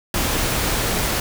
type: noise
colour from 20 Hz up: pink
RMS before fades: -21 dBFS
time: 0.14-1.2 s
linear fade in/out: 2 ms
effects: none